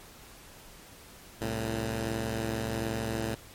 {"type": "tone pair together", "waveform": "10% pulse", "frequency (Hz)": [66.6, 111.91], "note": ["C2", "A2"], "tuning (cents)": [31, 30], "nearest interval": "major sixth", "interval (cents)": 899, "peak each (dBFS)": [-28, -23], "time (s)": [1.41, 3.35], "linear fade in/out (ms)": 5, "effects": ["pink hiss -51 dBFS RMS until 3.54 s", "MP3 64 kbps"]}